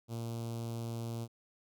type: tone with notch filter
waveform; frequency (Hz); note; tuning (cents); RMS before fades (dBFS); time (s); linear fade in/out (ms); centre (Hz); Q
sawtooth; 115.9; A#2; -10; -39; 0.08-1.28; 50; 1800; 0.6
effects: none